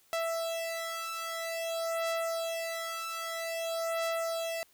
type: beating tone pair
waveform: sawtooth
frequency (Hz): 661 / 661.51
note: E5 / E5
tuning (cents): +5 / +6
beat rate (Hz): 0.51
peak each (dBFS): -32 / -31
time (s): 0.13-4.63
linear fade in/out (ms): 0
effects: white hiss -65 dBFS RMS until 4.73 s